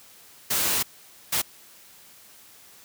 white noise bursts at uneven times, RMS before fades -24 dBFS, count 2, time 0.5-0.83 / 1.32-1.42 s, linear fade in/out 10 ms, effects white hiss -51 dBFS RMS until 2.84 s + high-pass 60 Hz 12 dB/octave

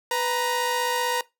sawtooth tone pair together, 496.4 / 937 Hz, B4 / A#5, +9 / +9 cents, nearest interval major seventh, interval 1100 cents, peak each -23 / -21 dBFS, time 0.11-1.21 s, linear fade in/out 2 ms, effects noise-tail reverb RT60 0.2 s tail -20 dB re dry

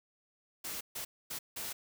white noise bursts at uneven times, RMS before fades -40 dBFS, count 4, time 0.64-0.81 / 0.95-1.05 / 1.3-1.39 / 1.56-1.73 s, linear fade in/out 10 ms, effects none

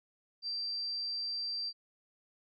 sine tone, 4699 Hz, D8, in tune, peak -34 dBFS, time 0.42-1.73 s, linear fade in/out 50 ms, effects none

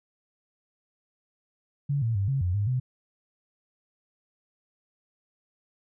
sine tone with pitch steps, 141.9 / 114.2 / 98.6 / 136.1 / 89.4 / 102.3 / 127.3 Hz, C#3 / A#2 / G2 / C#3 / F2 / G#2 / C3, +41 / -35 / +11 / -31 / +41 / -26 / -47 cents, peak -23 dBFS, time 1.89-2.8 s, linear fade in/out 10 ms, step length 130 ms, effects none

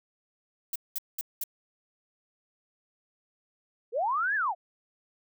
violet noise bursts, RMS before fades -32 dBFS, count 4, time 0.73-1.438 s, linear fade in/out 2 ms, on 27 ms, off 200 ms
sine linear two-way sweep, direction up then down, 415.3 to 1767 to 635 Hz, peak -25 dBFS, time 3.92-4.55 s, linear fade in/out 50 ms, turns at 4.35 s
effects none

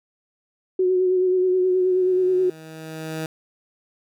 sine tone with vibrato, 368.6 Hz, F#4, 7 cents flat, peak -16 dBFS, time 0.79-2.5 s, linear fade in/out 5 ms, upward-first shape sine, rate 9.4 Hz, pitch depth 27 cents each way
15% pulse tone with exponential growth, 158.9 Hz, D#3, 37 cents sharp, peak -19 dBFS, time 1.37-3.26 s, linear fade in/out 2 ms, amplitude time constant 410 ms
effects none

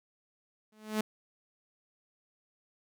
sawtooth tone with exponential growth, 215.2 Hz, A3, 38 cents flat, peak -22 dBFS, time 0.72-1.01 s, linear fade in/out 5 ms, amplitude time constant 62 ms, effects none

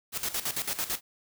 white noise with tremolo, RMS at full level -30 dBFS, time 0.12-1.01 s, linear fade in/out 50 ms, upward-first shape square, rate 9 Hz, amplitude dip 75%, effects none

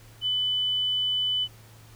sine tone, 3000 Hz, F#7, 23 cents sharp, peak -23 dBFS, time 0.21-1.48 s, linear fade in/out 50 ms, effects added 111 Hz sine -49 dBFS peak until 1.95 s + pink hiss -54 dBFS RMS until 1.95 s

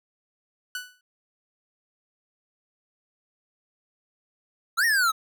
sawtooth tone with exponential decay, 1486 Hz, F#6, 7 cents sharp, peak -24 dBFS, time 0.75-1.01 s, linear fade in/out 2 ms, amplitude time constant 55 ms
square exponential two-way sweep, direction up then down, 1262 to 1900 to 1262 Hz, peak -20 dBFS, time 4.77-5.12 s, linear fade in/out 20 ms, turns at 4.85 s
effects none

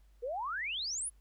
sine exponential sweep, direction up, 452.9 to 10980 Hz, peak -34 dBFS, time 0.22-1.1 s, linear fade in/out 20 ms, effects added 50 Hz sine -59 dBFS peak until 1.2 s + pink hiss -75 dBFS RMS until 1.2 s

